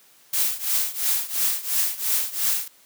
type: noise with tremolo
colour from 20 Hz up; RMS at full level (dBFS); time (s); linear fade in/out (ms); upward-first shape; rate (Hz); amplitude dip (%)
blue; -20; 0.33-2.68; 5; triangle; 2.9; 90
effects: white hiss -55 dBFS RMS until 2.85 s + high-pass 150 Hz 12 dB/octave